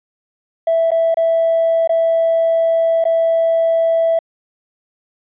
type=tone with dropouts; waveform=triangle; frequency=659.3 Hz; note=E5; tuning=in tune; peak=-8 dBFS; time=0.67-4.19 s; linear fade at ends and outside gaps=5 ms; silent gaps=0.907-0.916 / 1.144-1.17 / 1.875-1.893 / 3.041-3.052 s; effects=tanh soft clip ceiling -9 dBFS + resampled to 8000 Hz